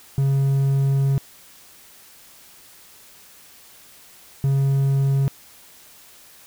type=tone bursts at uneven times; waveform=triangle; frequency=137.1 Hz; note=C#3; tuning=19 cents flat; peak=-14 dBFS; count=2; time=0.18-1.18 / 4.44-5.28 s; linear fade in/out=0 ms; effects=white hiss -48 dBFS RMS until 6.46 s